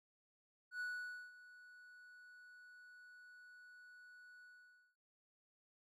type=tone with ADSR envelope; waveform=triangle; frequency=1474 Hz; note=F#6; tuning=7 cents flat; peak=-38 dBFS; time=0.71-4.96 s; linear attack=94 ms; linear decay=510 ms; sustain=-18 dB; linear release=530 ms; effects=none